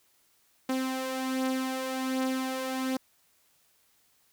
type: beating tone pair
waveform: sawtooth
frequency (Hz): 260 / 261.3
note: C4 / C4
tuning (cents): -11 / -2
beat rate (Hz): 1.3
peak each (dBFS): -31 / -26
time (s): 0.69-2.97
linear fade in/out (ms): 5
effects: white hiss -67 dBFS RMS until 4.32 s